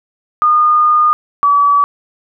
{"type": "tone pair in turn", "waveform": "sine", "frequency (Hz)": [1221, 1145.1], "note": ["D#6", "D6"], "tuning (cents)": [-33, -44], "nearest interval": "minor second", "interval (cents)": 111, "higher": "first", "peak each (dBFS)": -7, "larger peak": "neither", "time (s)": [[0.42, 1.13], [1.43, 1.84]], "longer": "first", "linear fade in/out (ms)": 0, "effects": []}